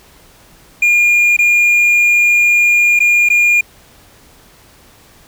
triangle tone with dropouts, 2419 Hz, D#7, 49 cents flat, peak -6 dBFS, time 0.82-3.61 s, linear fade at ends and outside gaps 5 ms, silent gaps 1.367-1.388 / 2.992-3.002 / 3.289-3.3 s, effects pink hiss -45 dBFS RMS until 5.27 s

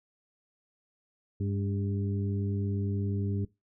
harmonic tone with a mistuned harmonic, 100.1 Hz, G2, 37 cents sharp, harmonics 1 / 2 / 3 / 4, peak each -29 / -35 / -39 / -41 dBFS, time 1.4-3.45 s, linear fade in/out 5 ms, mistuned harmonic 3, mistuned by -51 cents, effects noise-tail reverb RT60 0.2 s tail -19 dB re dry

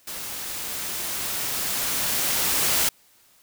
white noise with level ramp, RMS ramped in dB -34 to -21 dBFS, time 0.07-2.89 s, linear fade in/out 5 ms, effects white hiss -58 dBFS RMS until 3.42 s

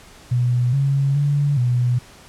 sine tone with pitch steps, 122.8 / 138.3 / 143.8 / 123 Hz, B2 / C#3 / D3 / B2, -9 / -4 / -36 / -7 cents, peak -15 dBFS, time 0.31-1.99 s, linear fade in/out 10 ms, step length 420 ms, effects pink hiss -45 dBFS RMS until 2.28 s + low-pass 10000 Hz 12 dB/octave

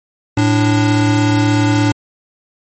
square tone pair together, 110 / 293.3 Hz, A2 / D4, 0 / -2 cents, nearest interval octave + perfect fourth, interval 1698 cents, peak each -14 dBFS, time 0.37-1.92 s, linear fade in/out 5 ms, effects MP3 32 kbps

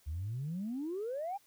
sine exponential sweep, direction up, 70.6 to 830.6 Hz, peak -34 dBFS, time 0.06-1.38 s, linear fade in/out 20 ms, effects tanh soft clip ceiling -31 dBFS + white hiss -67 dBFS RMS until 1.46 s

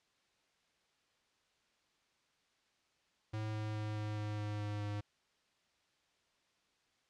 square tone with pitch steps, 108.2 / 107.51 / 106.83 / 106.16 / 105.48 / 104.82 / 104.15 / 103.49 Hz, A2 / A2 / G#2 / G#2 / G#2 / G#2 / G#2 / G#2, -29 / -40 / +49 / +38 / +27 / +16 / +5 / -6 cents, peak -38 dBFS, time 3.33-5.01 s, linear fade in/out 10 ms, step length 210 ms, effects white hiss -75 dBFS RMS until 7.09 s + low-pass 5000 Hz 12 dB/octave

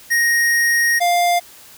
square tone pair in turn, 1870 / 700.5 Hz, A#6 / F5, +5 / +5 cents, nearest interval octave + perfect fourth, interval 1700 cents, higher first, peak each -14 dBFS, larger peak neither, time 0.1-1 / 1-1.4 s, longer first, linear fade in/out 20 ms, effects white hiss -43 dBFS RMS until 1.77 s

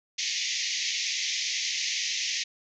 white band-pass noise, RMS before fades -30 dBFS, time 0.18-2.44 s, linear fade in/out 10 ms, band 1900 to 6600 Hz, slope 96 dB/octave, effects none

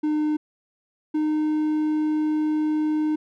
triangle tone pair in turn, 303.8 / 306.8 Hz, D#4 / D#4, -41 / -24 cents, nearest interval unison, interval 17 cents, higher second, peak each -18 dBFS, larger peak neither, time 0.03-0.37 / 1.14-3.16 s, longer second, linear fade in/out 10 ms, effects none

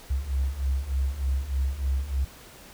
sine beating tone pair, 65.2 / 68.5 Hz, C2 / C#2, -5 / -20 cents, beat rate 3.3 Hz, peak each -28 / -25 dBFS, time 0.1-2.25 s, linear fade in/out 10 ms, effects tanh soft clip ceiling -17 dBFS + pink hiss -48 dBFS RMS until 2.73 s

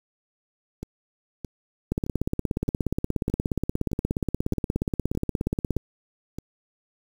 two click trains, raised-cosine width 3 ms, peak -11 / -20 dBFS, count 66 / 10, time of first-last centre 1.92-5.766 / 0.83-6.386 s, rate 16.9 / 1.62 Hz, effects 7-bit

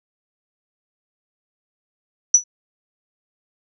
sine tone with exponential decay, 5920 Hz, F#8, in tune, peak -4 dBFS, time 2.34-2.44 s, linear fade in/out 5 ms, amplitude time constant 21 ms, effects none

